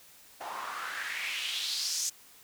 white noise with band-pass filter sweep, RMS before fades -35 dBFS, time 0.4-2.1 s, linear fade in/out 10 ms, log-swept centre 780 to 6700 Hz, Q 3.4, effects white hiss -56 dBFS RMS until 2.43 s

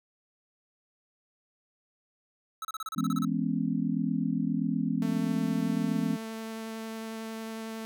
square tone bursts, 1300 Hz, E6, 24 cents flat, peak -34 dBFS, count 11, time 2.62-3.248 s, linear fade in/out 2 ms, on 28 ms, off 32 ms
sine chord, C# minor seventh, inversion first, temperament just, 166.31 / 207.9 / 249.5 / 277.2 Hz, E3 / G#3 / B3 / C#4, +16 / +2 / +18 / 0 cents, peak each -32 / -31 / -31 / -33 dBFS, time 2.96-6.17 s, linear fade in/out 20 ms
sawtooth tone with vibrato, 222.8 Hz, A3, 22 cents sharp, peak -32 dBFS, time 5.02-7.85 s, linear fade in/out 0 ms, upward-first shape triangle, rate 11 Hz, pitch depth 9 cents each way
effects none

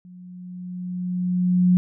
sine tone with level ramp, 180.3 Hz, F#3, 45 cents flat, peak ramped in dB -41 to -12 dBFS, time 0.05-1.77 s, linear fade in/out 0 ms, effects none

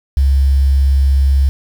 sine tone with quantisation, 68.2 Hz, C#2, 28 cents flat, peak -8 dBFS, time 0.17-1.49 s, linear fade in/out 0 ms, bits 6, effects none

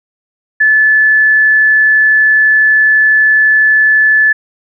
sine tone, 1734 Hz, A6, 26 cents flat, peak -5 dBFS, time 0.6-4.33 s, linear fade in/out 10 ms, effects none

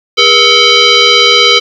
sine tone with frequency modulation, 403.9 Hz, G#4, 48 cents flat, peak -3 dBFS, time 0.17-1.6 s, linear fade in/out 20 ms, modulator 884 Hz, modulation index 4.8, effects 7-bit

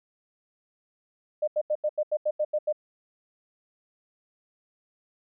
sine tone bursts, 605 Hz, D#5, 49 cents flat, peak -22 dBFS, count 10, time 1.42-2.727 s, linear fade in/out 10 ms, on 56 ms, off 83 ms, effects none

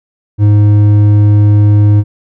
sine tone with hard clipping, 103.83 Hz, G#2, in tune, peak -5 dBFS, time 0.38-2.04 s, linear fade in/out 50 ms, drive 6 dB, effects none

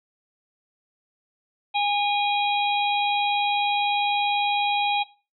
harmonic tone with a mistuned harmonic, 819 Hz, G#5, 24 cents flat, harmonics 1 / 3 / 4 / 5, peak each -22 / -25 / -31 / -30 dBFS, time 1.74-5.04 s, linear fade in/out 20 ms, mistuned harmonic 5, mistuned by -110 cents, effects noise-tail reverb RT60 0.3 s tail -17 dB re dry

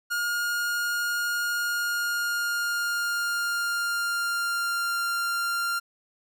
45% pulse tone with pitch glide, 1424 to 1389.9 Hz, F6 to F6, +33 to -9 cents, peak -25 dBFS, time 0.1-5.8 s, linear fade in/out 20 ms, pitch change -42 cents, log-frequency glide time 1.5-5.02 s, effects none

